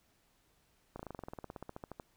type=slowing click train; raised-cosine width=1 ms; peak=-29 dBFS; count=20; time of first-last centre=0.96-1.998 s; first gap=34 ms; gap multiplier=1.05; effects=pink hiss -72 dBFS RMS until 2.16 s